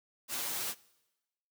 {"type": "noise with comb filter", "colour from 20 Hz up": "white", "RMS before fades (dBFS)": -36, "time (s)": [0.28, 0.75], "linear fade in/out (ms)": 50, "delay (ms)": 8.5, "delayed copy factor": 1, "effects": ["noise-tail reverb RT60 1.0 s tail -22 dB re dry", "high-pass 150 Hz 12 dB/octave"]}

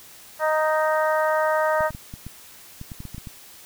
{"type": "harmonic tone", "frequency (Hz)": 311.1, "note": "D#4", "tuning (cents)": 0, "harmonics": [2, 3, 4, 5, 6], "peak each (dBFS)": [-21, -25, -27, -29, -31], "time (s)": [0.39, 1.91], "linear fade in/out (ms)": 50}
{"type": "clicks", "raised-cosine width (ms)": 5, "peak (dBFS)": -23, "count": 12, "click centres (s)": [1.807, 1.906, 1.949, 2.139, 2.266, 2.814, 2.918, 3.004, 3.053, 3.146, 3.181, 3.272]}
{"effects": ["white hiss -46 dBFS RMS until 3.65 s"]}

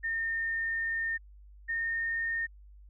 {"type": "tone pair in turn", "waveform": "sine", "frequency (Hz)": [1821, 1831.5], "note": ["A#6", "A#6"], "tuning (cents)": [-41, -31], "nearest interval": "unison", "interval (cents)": 10, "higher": "second", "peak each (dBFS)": [-29, -29], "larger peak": "neither", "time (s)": [[0.03, 1.18], [1.68, 2.47]], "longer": "first", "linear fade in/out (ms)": 20, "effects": ["added 50 Hz sine -50 dBFS peak until 2.89 s"]}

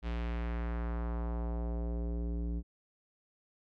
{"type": "tone with low-pass filter sweep", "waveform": "square", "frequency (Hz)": 58.27, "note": "A#1", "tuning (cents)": 0, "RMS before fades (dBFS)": -35, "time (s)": [0.02, 2.63], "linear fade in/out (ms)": 50, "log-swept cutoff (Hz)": [3300, 280], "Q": 1.3, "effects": []}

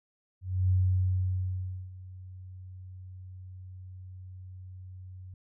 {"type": "tone with ADSR envelope", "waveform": "sine", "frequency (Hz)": 92.5, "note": "F#2", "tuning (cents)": 0, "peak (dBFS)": -21, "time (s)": [0.41, 5.34], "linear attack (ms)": 290, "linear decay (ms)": 1200, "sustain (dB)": -21, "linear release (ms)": 3, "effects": []}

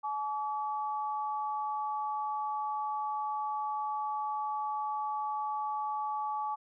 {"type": "tone pair together", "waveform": "sine", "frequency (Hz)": [853.1, 1145], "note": ["G#5", "D6"], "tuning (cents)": [46, -44], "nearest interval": "perfect fourth", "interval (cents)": 510, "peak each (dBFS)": [-33, -36], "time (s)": [0.03, 6.56], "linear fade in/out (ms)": 20, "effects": []}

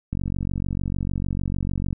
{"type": "click train", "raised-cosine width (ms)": 5, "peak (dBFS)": -14, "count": 85, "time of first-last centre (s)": [0.13, 1.929], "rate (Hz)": 46.7, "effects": []}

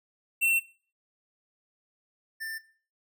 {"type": "tone pair in turn", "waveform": "square", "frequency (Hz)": [2706, 1785.7], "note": ["E7", "A6"], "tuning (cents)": [45, 25], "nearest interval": "perfect fifth", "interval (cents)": 720, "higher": "first", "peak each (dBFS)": [-23, -34], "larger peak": "first", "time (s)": [[0.41, 0.6], [2.4, 2.59]], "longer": "neither", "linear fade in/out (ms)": 20, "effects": ["noise-tail reverb RT60 0.4 s tail -17 dB re dry"]}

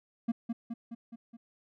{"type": "tone with echo", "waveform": "triangle", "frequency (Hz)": 231.7, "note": "A#3", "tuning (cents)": -10, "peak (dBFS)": -24, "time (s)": [0.28, 0.32], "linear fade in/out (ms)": 10, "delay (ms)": 210, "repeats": 5, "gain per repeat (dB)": -4, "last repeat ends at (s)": 1.37, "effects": []}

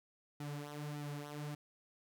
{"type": "tone with flanger", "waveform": "sawtooth", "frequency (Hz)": 146.83, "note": "D3", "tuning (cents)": 0, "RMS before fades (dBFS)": -44, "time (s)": [0.4, 1.55], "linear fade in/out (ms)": 5, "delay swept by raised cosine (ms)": [1.8, 6.4], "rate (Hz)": 1.7, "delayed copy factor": -0.75, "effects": []}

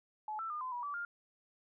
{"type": "tone with pitch steps", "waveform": "sine", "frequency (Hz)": [856, 1330, 1212, 1022, 969, 1154, 1405], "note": ["A5", "E6", "D#6", "C6", "B5", "D6", "F6"], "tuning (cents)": [-48, 15, -46, -41, -33, -31, 10], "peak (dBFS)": -37, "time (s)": [0.28, 1.05], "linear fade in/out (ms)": 2, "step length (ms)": 110, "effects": []}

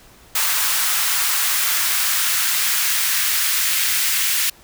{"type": "noise with high-pass filter sweep", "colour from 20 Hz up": "white", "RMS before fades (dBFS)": -19, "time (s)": [0.35, 4.5], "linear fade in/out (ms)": 5, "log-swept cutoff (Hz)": [1100, 1900], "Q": 1.3, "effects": ["pink hiss -48 dBFS RMS until 4.63 s"]}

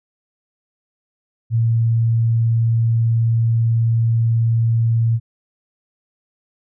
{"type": "tone", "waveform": "sine", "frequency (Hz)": 114.8, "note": "A#2", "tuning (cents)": -26, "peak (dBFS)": -13, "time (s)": [1.5, 5.2], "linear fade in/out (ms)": 50, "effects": []}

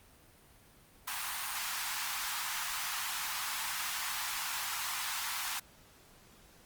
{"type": "high-pass noise", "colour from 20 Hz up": "pink", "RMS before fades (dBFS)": -37, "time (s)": [1.07, 5.6], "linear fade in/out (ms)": 10, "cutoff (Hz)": 840, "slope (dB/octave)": 48, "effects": ["pink hiss -60 dBFS RMS until 6.65 s", "Opus 32 kbps"]}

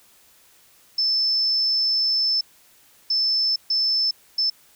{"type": "tone bursts at uneven times", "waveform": "sine", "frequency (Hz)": 5274, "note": "E8", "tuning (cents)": 0, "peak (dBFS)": -18, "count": 4, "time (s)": [[0.98, 2.41], [3.1, 3.56], [3.7, 4.11], [4.38, 4.5]], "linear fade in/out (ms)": 5, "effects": ["white hiss -55 dBFS RMS until 4.75 s"]}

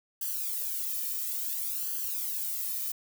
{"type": "noise with flanger", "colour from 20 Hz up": "violet", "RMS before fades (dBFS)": -33, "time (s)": [0.21, 2.92], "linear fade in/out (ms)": 5, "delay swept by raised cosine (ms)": [0.65, 1.65], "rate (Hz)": 0.58, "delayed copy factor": 0.9, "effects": []}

